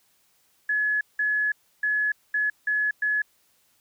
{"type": "tone bursts at uneven times", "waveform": "sine", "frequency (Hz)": 1700, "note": "G#6", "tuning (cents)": 40, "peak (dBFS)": -21, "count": 6, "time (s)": [[0.69, 1.01], [1.19, 1.52], [1.83, 2.12], [2.34, 2.5], [2.67, 2.91], [3.02, 3.22]], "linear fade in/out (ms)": 5, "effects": ["white hiss -65 dBFS RMS until 3.8 s"]}